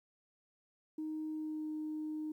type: tone with pitch glide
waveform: sine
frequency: 311.1 to 308.2 Hz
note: D#4 to D#4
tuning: 0 to -16 cents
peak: -36 dBFS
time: 0.98-2.32 s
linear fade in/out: 5 ms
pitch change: -16 cents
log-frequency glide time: 1.29-1.68 s
effects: tanh soft clip ceiling -33 dBFS + 12-bit